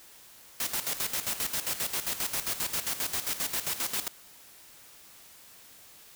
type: noise with tremolo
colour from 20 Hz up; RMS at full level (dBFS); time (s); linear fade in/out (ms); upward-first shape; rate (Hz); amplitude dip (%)
white; -30; 0.6-4.08; 2; square; 7.5; 70
effects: white hiss -53 dBFS RMS until 6.15 s